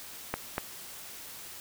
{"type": "clicks", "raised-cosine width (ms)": 0.5, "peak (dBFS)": -14, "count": 2, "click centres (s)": [0.34, 0.581], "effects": ["white hiss -45 dBFS RMS until 1.6 s"]}